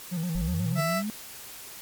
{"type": "tone with vibrato", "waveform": "triangle", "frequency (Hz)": 170, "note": "F3", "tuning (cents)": -46, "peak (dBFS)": -25, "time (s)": [0.11, 0.82], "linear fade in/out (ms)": 20, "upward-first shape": "square", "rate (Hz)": 8.2, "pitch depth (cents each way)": 86}
{"type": "linear sweep", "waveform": "sine", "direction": "up", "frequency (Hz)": [37.88, 220], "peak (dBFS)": -28, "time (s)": [0.35, 1.1], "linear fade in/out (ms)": 0}
{"type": "tone", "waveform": "20% pulse", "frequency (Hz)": 662, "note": "E5", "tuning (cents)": 7, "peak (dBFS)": -21, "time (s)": [0.75, 1.03], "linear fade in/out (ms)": 50}
{"effects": ["white hiss -43 dBFS RMS until 1.81 s", "MP3 96 kbps"]}